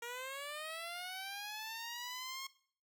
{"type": "linear sweep", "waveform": "10% pulse", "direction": "up", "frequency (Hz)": [466.2, 1085], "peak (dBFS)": -34, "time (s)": [0.02, 2.47], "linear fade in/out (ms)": 5, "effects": ["noise-tail reverb RT60 0.5 s tail -18 dB re dry"]}